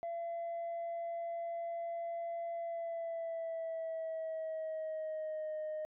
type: tone with pitch glide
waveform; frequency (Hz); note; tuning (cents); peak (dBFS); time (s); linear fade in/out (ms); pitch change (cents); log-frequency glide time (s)
sine; 678 to 618.1; E5 to D#5; +49 to -12; -35; 0.03-5.85; 0; -161; 2.53-5.56
effects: tanh soft clip ceiling -35 dBFS